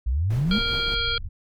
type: exponential sweep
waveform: sine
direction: up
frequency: 55 to 227.7 Hz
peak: -20 dBFS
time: 0.06-0.59 s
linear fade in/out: 10 ms
type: noise with tremolo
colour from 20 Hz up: brown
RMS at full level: -29 dBFS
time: 0.3-0.95 s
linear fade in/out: 5 ms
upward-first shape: triangle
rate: 5 Hz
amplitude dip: 50%
type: harmonic tone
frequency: 466.2 Hz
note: A#4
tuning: in tune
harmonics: 1 / 3 / 5 / 7 / 9 / 10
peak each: -36 / -28 / -33 / -26 / -31 / -36 dBFS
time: 0.51-1.18 s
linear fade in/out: 2 ms
type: low-pass noise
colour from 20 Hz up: pink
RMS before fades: -32 dBFS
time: 0.85-1.29 s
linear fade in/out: 10 ms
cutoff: 100 Hz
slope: 24 dB/octave
effects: none